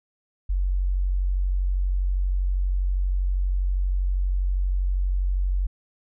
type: tone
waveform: sine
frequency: 46.25 Hz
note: F#1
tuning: in tune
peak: -20 dBFS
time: 0.49-5.67 s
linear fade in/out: 10 ms
effects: none